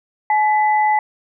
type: tone pair together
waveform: sine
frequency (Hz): 851.8 / 1998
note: G#5 / B6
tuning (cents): +44 / +20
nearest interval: octave + minor third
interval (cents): 1476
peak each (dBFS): -13 / -22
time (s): 0.3-0.99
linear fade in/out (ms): 2
effects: none